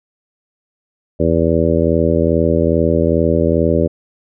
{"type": "harmonic tone", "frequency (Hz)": 82.4, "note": "E2", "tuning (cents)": 0, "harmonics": [1, 2, 3, 4, 5, 6, 7], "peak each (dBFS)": [-19, -19, -19, -19, -19, -19, -19], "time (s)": [1.19, 3.88], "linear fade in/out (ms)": 20, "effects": []}